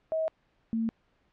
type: tone pair in turn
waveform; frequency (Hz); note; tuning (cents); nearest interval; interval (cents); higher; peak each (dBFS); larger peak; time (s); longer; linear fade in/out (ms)
sine; 639 / 225.9; D#5 / A3; +46 / +46; octave + tritone; 1800; first; -26; neither; 0.12-0.28 / 0.73-0.89; neither; 0
effects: pink hiss -70 dBFS RMS until 1.32 s + low-pass 3000 Hz 12 dB/octave